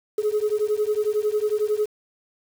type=beating tone pair; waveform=sine; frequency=417.9 / 428.9 Hz; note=G#4 / A4; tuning=+11 / -44 cents; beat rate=11 Hz; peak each=-22 dBFS; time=0.18-1.86 s; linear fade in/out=5 ms; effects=tanh soft clip ceiling -15 dBFS + 7-bit